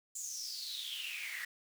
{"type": "noise with high-pass filter sweep", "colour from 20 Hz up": "pink", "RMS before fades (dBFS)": -42, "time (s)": [0.15, 1.45], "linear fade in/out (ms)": 5, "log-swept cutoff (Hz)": [7300, 1800], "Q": 8.9, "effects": []}